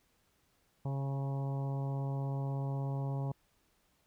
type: harmonic tone with a mistuned harmonic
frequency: 137.2 Hz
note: C#3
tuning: 17 cents flat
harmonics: 1 / 2 / 3 / 4 / 5 / 6 / 7 / 8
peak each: -33 / -46 / -48 / -48 / -50 / -50 / -52 / -58 dBFS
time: 0.85-3.32 s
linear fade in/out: 5 ms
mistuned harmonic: 6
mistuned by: +17 cents
effects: pink hiss -73 dBFS RMS until 4.06 s